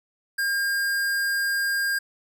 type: tone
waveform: square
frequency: 1610 Hz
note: G6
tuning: 46 cents sharp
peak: -23 dBFS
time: 0.38-1.99 s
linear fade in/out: 10 ms
effects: none